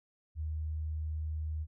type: tone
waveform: sine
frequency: 77.78 Hz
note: D#2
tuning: in tune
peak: -33 dBFS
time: 0.35-1.67 s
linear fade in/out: 50 ms
effects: none